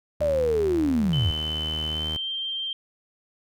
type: tone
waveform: sawtooth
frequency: 77.78 Hz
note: D#2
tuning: in tune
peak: -27 dBFS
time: 0.2-2.17 s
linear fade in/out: 5 ms
type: linear sweep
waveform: sine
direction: down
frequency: 606 to 73.42 Hz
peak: -20 dBFS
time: 0.21-1.31 s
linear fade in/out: 5 ms
type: tone with pitch glide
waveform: sine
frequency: 3039 to 3157 Hz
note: F#7 to G7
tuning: +46 to +12 cents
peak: -27 dBFS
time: 1.13-2.73 s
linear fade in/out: 2 ms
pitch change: +66 cents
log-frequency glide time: 1.88-2.28 s
effects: none